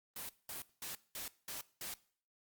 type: noise bursts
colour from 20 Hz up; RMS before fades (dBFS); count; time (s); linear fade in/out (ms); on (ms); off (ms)
white; -44; 6; 0.16-1.94; 2; 130; 200
effects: noise-tail reverb RT60 0.5 s tail -20 dB re dry + Opus 32 kbps